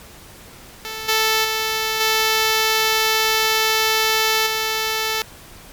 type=tone with level steps; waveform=5% pulse; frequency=440 Hz; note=A4; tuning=in tune; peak=-16 / -4 / -8 / -4 / -8 dBFS; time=0.85-5.22 s; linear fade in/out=0 ms; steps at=1.08 / 1.44 / 2 / 4.46 s; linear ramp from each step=10 ms; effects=pink hiss -42 dBFS RMS until 5.72 s + MP3 96 kbps